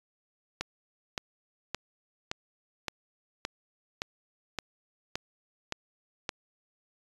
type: click train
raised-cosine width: 0.2 ms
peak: -14 dBFS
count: 11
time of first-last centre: 0.61-6.292 s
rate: 1.76 Hz
effects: resampled to 24000 Hz